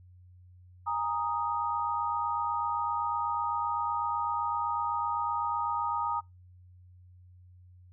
sine chord, Ab suspended second, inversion none, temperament equal with one note detuned, 824.4 / 932.3 / 1244.5 Hz, Ab5 / Bb5 / Eb6, -13 / 0 / 0 cents, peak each -36 / -31 / -32 dBFS, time 0.86-6.21 s, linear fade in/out 20 ms, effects noise-tail reverb RT60 0.2 s tail -26 dB re dry + added 90 Hz sine -52 dBFS peak until 7.92 s

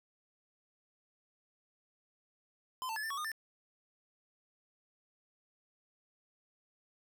square tone with pitch steps, 1027 / 891 / 1714 / 1783 / 1119 / 1224 / 1779 Hz, C6 / A5 / A6 / A6 / C#6 / D#6 / A6, -33 / +22 / -46 / +22 / +16 / -29 / +19 cents, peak -37 dBFS, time 2.82-3.317 s, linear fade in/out 0 ms, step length 71 ms, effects none

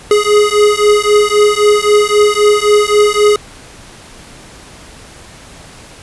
square beating tone pair, 415.3 / 419.1 Hz, G#4 / G#4, 0 / +16 cents, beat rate 3.8 Hz, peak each -11 dBFS, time 0.11-3.36 s, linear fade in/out 2 ms, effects pink hiss -36 dBFS RMS until 6.02 s + resampled to 24000 Hz

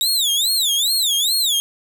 sawtooth tone with vibrato, 3720 Hz, A#7, 4 cents flat, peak -13 dBFS, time 0.01-1.6 s, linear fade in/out 0 ms, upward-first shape sine, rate 2.4 Hz, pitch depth 250 cents each way, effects none

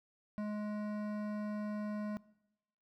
sine tone with hard clipping, 210 Hz, G#3, 19 cents sharp, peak -38 dBFS, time 0.38-2.17 s, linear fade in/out 0 ms, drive 14 dB, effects noise-tail reverb RT60 0.9 s tail -21 dB re dry

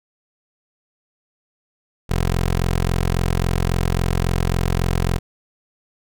15% pulse tone, 43.65 Hz, F1, in tune, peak -11 dBFS, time 2.09-5.19 s, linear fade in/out 20 ms, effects none

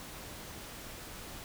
silence, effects pink hiss -46 dBFS RMS until 1.44 s

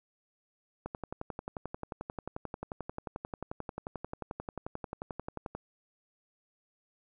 click train, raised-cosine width 1 ms, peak -23 dBFS, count 54, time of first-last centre 0.86-5.55 s, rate 11.3 Hz, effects none

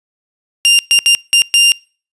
sawtooth tone bursts at uneven times, 2794 Hz, F7, in tune, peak -3 dBFS, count 5, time 0.65-0.79 / 0.91-0.99 / 1.06-1.15 / 1.33-1.42 / 1.54-1.72 s, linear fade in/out 0 ms, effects noise-tail reverb RT60 0.4 s tail -26 dB re dry + resampled to 24000 Hz

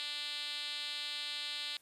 5% pulse tone with band-pass filter, 293.7 Hz, D4, in tune, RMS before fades -40 dBFS, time 0-1.77 s, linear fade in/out 0 ms, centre 4000 Hz, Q 3.3, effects white hiss -66 dBFS RMS until 1.81 s + resampled to 32000 Hz

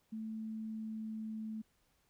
sine tone with pitch glide, 220 to 218.6 Hz, A3 to A3, 0 to -11 cents, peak -39 dBFS, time 0.12-1.62 s, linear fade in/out 10 ms, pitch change -11 cents, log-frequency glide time 0.31-1.43 s, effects pink hiss -75 dBFS RMS until 2.09 s

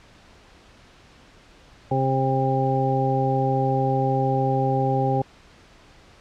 harmonic tone, 133.1 Hz, C3, 30 cents sharp, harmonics 1 / 2 / 3 / 4 / 6, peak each -23 / -28 / -27 / -27 / -24 dBFS, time 1.91-5.22 s, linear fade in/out 5 ms, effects pink hiss -51 dBFS RMS until 6.2 s + low-pass 5000 Hz 12 dB/octave

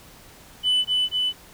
sine tone with echo, 2999 Hz, F#7, 23 cents sharp, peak -15 dBFS, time 0.63-0.85 s, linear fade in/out 50 ms, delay 240 ms, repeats 2, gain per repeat -2 dB, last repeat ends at 1.33 s, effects tanh soft clip ceiling -16 dBFS + pink hiss -48 dBFS RMS until 1.53 s

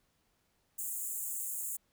pink high-pass noise, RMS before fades -38 dBFS, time 0.78-1.77 s, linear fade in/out 10 ms, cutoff 6900 Hz, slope 96 dB/octave, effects pink hiss -75 dBFS RMS until 1.92 s

